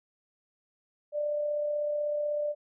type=tone with amplitude modulation; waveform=sine; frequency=592 Hz; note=D5; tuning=14 cents sharp; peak=-26 dBFS; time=1.12-2.55 s; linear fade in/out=50 ms; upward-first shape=sine; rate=36.1 Hz; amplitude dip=30%; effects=none